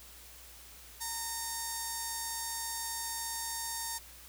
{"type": "tone with notch filter", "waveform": "5% pulse", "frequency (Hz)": 919, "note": "A#5", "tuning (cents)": -25, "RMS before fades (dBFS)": -38, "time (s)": [1, 3.99], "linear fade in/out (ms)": 20, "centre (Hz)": 2800, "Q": 0.89, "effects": ["added 60 Hz sine -57 dBFS peak until 4.28 s", "white hiss -53 dBFS RMS until 4.28 s"]}